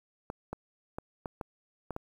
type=clicks; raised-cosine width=1 ms; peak=-22 dBFS; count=7; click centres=0.301 / 0.53 / 0.985 / 1.258 / 1.412 / 1.907 / 1.964 s; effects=9-bit